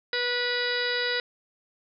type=harmonic tone; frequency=488.7 Hz; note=B4; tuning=18 cents flat; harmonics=1 / 2 / 3 / 4 / 5 / 6 / 7 / 8 / 9 / 10; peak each=-31 / -43 / -31 / -31 / -41 / -39 / -42 / -31 / -43 / -35 dBFS; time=0.13-1.2 s; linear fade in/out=2 ms; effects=none